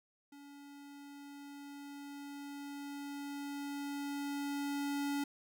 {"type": "tone with level ramp", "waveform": "square", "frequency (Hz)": 284.1, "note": "C#4", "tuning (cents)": 43, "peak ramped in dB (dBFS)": [-53, -34], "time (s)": [0.32, 5.24], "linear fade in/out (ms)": 5, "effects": []}